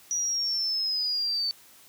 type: linear sweep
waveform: sine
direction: down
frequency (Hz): 5830 to 4513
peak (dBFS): -25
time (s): 0.11-1.51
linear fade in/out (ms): 0
effects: white hiss -54 dBFS RMS until 1.88 s + high-pass 60 Hz 12 dB/octave